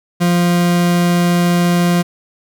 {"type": "tone", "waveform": "40% pulse", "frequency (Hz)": 174.61, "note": "F3", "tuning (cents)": 0, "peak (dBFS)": -10, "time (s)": [0.2, 2.03], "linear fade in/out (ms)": 20, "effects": []}